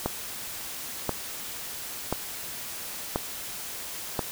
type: click train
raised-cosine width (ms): 1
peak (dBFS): -11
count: 5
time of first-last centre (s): 0.06-4.192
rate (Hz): 0.968
effects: white hiss -37 dBFS RMS until 4.31 s